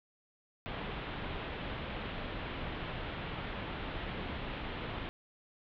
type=low-pass noise; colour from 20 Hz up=pink; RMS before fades=-40 dBFS; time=0.66-5.09 s; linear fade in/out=0 ms; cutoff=3600 Hz; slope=48 dB/octave; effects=none